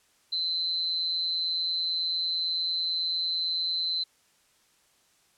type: tone with amplitude modulation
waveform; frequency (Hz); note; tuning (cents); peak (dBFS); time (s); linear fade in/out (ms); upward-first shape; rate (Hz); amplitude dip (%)
sine; 4061; B7; +48; -23; 0.32-4.04; 10; sine; 169; 65
effects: white hiss -65 dBFS RMS until 5.37 s + low-pass 10000 Hz 12 dB/octave